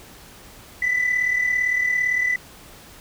sine tone pair together, 1959 / 1996.7 Hz, B6 / B6, -15 / +18 cents, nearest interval unison, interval 33 cents, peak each -24 / -18 dBFS, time 0.82-2.36 s, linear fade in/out 5 ms, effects tanh soft clip ceiling -14 dBFS + pink hiss -45 dBFS RMS until 3 s

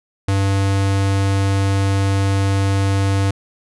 square tone, 98 Hz, G2, in tune, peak -15 dBFS, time 0.28-3.31 s, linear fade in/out 5 ms, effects resampled to 24000 Hz

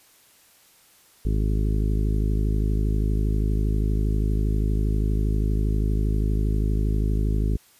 harmonic tone, 52.5 Hz, G#1, 19 cents sharp, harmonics 1 / 2 / 3 / 4 / 5 / 6 / 7 / 8, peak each -21 / -27 / -31 / -33 / -35 / -37 / -38 / -39 dBFS, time 1.25-7.57 s, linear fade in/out 5 ms, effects white hiss -56 dBFS RMS until 7.79 s + resampled to 32000 Hz

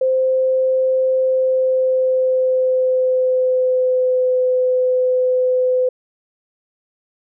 sine tone with pitch glide, 520 to 507.2 Hz, C5 to B4, -11 to +46 cents, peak -13 dBFS, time 0.01-5.89 s, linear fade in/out 5 ms, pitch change -43 cents, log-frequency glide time 1.19-4.4 s, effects none

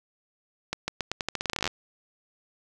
accelerating click train, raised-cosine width 0.2 ms, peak -11 dBFS, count 19, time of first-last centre 0.73-1.676 s, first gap 150 ms, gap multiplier 0.85, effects none

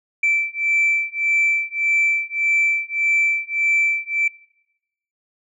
sine beating tone pair, 2330 / 2331.7 Hz, D7 / D7, -14 / -13 cents, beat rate 1.7 Hz, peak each -19 dBFS, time 0.23-4.28 s, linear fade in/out 5 ms, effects noise-tail reverb RT60 0.9 s tail -23 dB re dry + tanh soft clip ceiling -11 dBFS

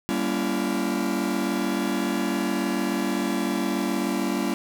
45% pulse chord, G diminished seventh, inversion none, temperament just, 196 / 235.2 / 282.2 / 338.7 Hz, G3 / Bb3 / Db4 / Fb4, 0 / +16 / +31 / +47 cents, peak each -29 dBFS, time 0.09-4.54 s, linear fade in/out 0 ms, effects none

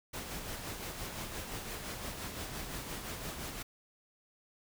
pink noise with tremolo, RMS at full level -40 dBFS, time 0.13-3.63 s, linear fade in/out 10 ms, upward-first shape sine, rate 5.8 Hz, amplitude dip 40%, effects none

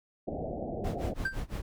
white low-pass noise, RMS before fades -36 dBFS, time 0.27-1.14 s, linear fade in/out 10 ms, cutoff 750 Hz, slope 96 dB/octave
brown noise with tremolo, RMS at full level -32 dBFS, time 0.84-1.62 s, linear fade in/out 5 ms, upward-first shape sine, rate 5.9 Hz, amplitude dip 95%
triangle tone with exponential decay, 1568 Hz, G6, in tune, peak -23 dBFS, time 1.25-1.41 s, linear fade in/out 5 ms, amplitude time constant 34 ms
effects none

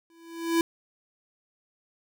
square tone with exponential growth, 332.8 Hz, E4, 17 cents sharp, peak -19 dBFS, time 0.1-0.61 s, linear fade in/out 1 ms, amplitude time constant 110 ms, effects none

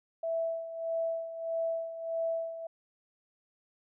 sine tone with tremolo, 659 Hz, E5, 1 cent flat, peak -28 dBFS, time 0.23-2.67 s, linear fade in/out 5 ms, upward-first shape sine, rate 1.6 Hz, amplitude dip 70%, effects none

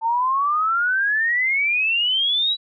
sine exponential sweep, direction up, 888 to 3951 Hz, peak -17 dBFS, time 0.01-2.57 s, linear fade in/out 50 ms, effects none

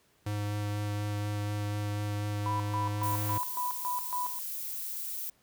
square tone with vibrato, 103.83 Hz, G#2, in tune, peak -31 dBFS, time 0.26-3.38 s, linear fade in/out 5 ms, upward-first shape sine, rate 4.1 Hz, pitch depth 9 cents each way
sine tone with tremolo, 987.8 Hz, B5, in tune, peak -30 dBFS, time 2.46-4.39 s, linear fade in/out 0 ms, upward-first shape square, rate 3.6 Hz, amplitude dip 80%
violet noise, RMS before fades -37 dBFS, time 3.03-5.3 s, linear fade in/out 5 ms
effects pink hiss -67 dBFS RMS until 5.42 s + high-pass 60 Hz 12 dB/octave

